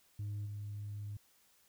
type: tone with level steps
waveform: sine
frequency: 103.2 Hz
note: G#2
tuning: 10 cents flat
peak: -35 / -39 dBFS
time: 0.19-1.17 s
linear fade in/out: 5 ms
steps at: 0.45 s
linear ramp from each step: 20 ms
effects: tanh soft clip ceiling -36 dBFS + white hiss -69 dBFS RMS until 1.68 s